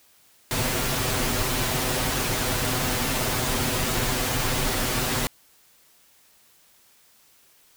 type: noise with comb filter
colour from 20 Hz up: pink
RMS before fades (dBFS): -25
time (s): 0.51-5.27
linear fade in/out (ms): 0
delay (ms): 7.9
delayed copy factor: +0.7
effects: white hiss -58 dBFS RMS until 7.76 s